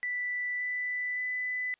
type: tone with pitch steps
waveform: sine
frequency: 1975.5 / 1986.9 / 1998.5 Hz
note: B6 / B6 / B6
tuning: 0 / +10 / +20 cents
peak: -30 dBFS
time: 0.03-1.74 s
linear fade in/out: 0 ms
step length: 570 ms
effects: white hiss -72 dBFS RMS until 1.79 s + resampled to 8000 Hz